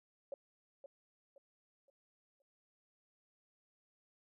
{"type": "tone with echo", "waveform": "sine", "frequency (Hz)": 554.4, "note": "C#5", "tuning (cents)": 0, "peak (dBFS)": -40, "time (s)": [0.32, 0.34], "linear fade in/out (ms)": 2, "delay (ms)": 520, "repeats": 4, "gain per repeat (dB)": -9, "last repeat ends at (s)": 2.42, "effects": []}